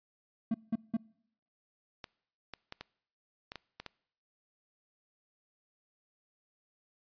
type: tone bursts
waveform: triangle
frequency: 225 Hz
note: A3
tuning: 39 cents sharp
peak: -25 dBFS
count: 3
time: 0.51-0.969 s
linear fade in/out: 5 ms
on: 33 ms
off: 180 ms
type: clicks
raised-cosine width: 0.2 ms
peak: -24 dBFS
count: 8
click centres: 2.042 / 2.537 / 2.724 / 2.81 / 3.519 / 3.557 / 3.8 / 3.863 s
effects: noise-tail reverb RT60 0.7 s tail -24 dB re dry + resampled to 11025 Hz